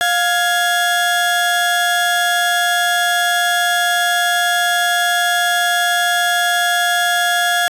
30% pulse tone pair together, 703.4 / 1673 Hz, F5 / G#6, +12 / +12 cents, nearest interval octave + minor third, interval 1500 cents, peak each -14 dBFS, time 0.01-7.68 s, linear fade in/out 0 ms, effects resampled to 32000 Hz

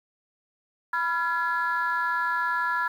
sine tone cluster, 988 / 1377 / 1694 Hz, B5 / F6 / G#6, 0 / -25 / +34 cents, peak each -27 dBFS, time 0.93-2.88 s, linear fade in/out 5 ms, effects tanh soft clip ceiling -17 dBFS + 9-bit

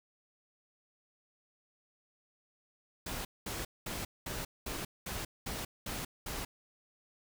pink noise bursts, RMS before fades -39 dBFS, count 9, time 3.06-6.45 s, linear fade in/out 5 ms, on 190 ms, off 210 ms, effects none

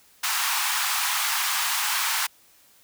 pink high-pass noise, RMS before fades -25 dBFS, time 0.23-2.27 s, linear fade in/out 10 ms, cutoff 850 Hz, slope 48 dB/octave, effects white hiss -57 dBFS RMS until 2.83 s

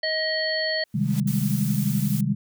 harmonic tone, 631 Hz, D#5, 24 cents sharp, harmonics 1 / 3 / 5 / 7, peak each -27 / -27 / -36 / -27 dBFS, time 0.03-0.84 s, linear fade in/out 5 ms
white noise with exponential growth, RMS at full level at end -35 dBFS, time 0.83-1.2 s, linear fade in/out 1 ms, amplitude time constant 80 ms
sine chord, Ab major seventh, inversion first, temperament equal, 130.81 / 155.56 / 196 / 207.7 Hz, C3 / Eb3 / G3 / Ab3, 0 / 0 / 0 / 0 cents, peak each -26 dBFS, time 0.94-2.35 s, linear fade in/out 10 ms
blue noise, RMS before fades -35 dBFS, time 1.27-2.21 s, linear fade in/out 5 ms
effects none

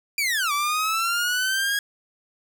sawtooth linear two-way sweep, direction down then up, 2399 to 1146 to 1656 Hz, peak -18 dBFS, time 0.18-1.79 s, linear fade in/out 2 ms, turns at 0.52 s, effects none

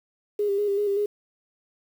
sine tone with vibrato, 406.1 Hz, G#4, 39 cents flat, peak -21 dBFS, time 0.39-1.06 s, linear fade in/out 5 ms, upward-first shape square, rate 5.2 Hz, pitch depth 33 cents each way, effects 8-bit

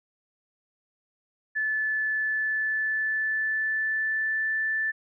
sine tone with pitch glide, 1738 to 1760.2 Hz, A6 to A6, -22 to 0 cents, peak -24 dBFS, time 1.55-4.92 s, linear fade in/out 20 ms, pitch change +22 cents, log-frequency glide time 2.13-4.51 s, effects none

